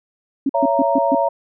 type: tone bursts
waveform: sine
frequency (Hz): 274.8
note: C#4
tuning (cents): -15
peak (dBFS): -14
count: 5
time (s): 0.46-1.15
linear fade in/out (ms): 5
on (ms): 34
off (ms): 130
type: chord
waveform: sine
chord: A# diminished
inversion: first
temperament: just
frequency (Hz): 559.4 / 671.3 / 932.3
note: C#5 / E5 / A#5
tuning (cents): +16 / +31 / 0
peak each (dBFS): -19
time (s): 0.54-1.29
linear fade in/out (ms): 10
effects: none